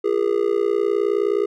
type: tone with amplitude modulation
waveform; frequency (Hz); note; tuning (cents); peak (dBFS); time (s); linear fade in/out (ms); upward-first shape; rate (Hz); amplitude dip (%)
triangle; 408.7; G#4; -28; -11; 0.04-1.46; 10; sine; 59.6; 100
effects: none